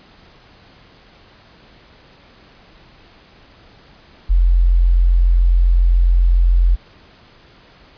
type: tone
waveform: sine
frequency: 43.65 Hz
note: F1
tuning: in tune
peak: -9 dBFS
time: 4.29-6.76 s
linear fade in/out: 20 ms
effects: pink hiss -47 dBFS RMS until 7.97 s + resampled to 11025 Hz